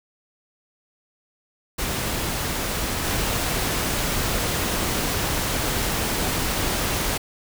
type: noise with level steps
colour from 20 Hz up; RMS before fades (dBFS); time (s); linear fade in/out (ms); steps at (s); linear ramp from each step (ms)
pink; -26 / -24; 1.78-7.18; 10; 3.04; 20
effects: none